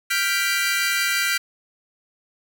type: chord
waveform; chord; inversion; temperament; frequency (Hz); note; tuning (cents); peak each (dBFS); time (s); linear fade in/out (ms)
sawtooth; G dominant seventh; third; equal; 1396.9 / 1568 / 1975.5 / 2349; F6 / G6 / B6 / D7; 0 / 0 / 0 / 0; -22; 0.1-1.38; 10
effects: none